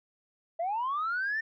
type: linear sweep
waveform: sine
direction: up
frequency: 645 to 1820 Hz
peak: -27 dBFS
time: 0.59-1.41 s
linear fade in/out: 10 ms
effects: tanh soft clip ceiling -25 dBFS